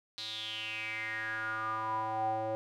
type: tone with band-pass filter sweep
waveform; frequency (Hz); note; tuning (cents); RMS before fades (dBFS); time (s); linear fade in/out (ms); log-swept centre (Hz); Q
square; 110; A2; 0; -36; 0.18-2.55; 0; 4100 to 610; 7.6
effects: none